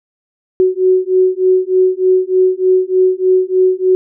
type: beating tone pair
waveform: sine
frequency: 370 / 373.3 Hz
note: F#4 / F#4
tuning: 0 / +15 cents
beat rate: 3.3 Hz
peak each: -12 dBFS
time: 0.6-3.95 s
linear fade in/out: 0 ms
effects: none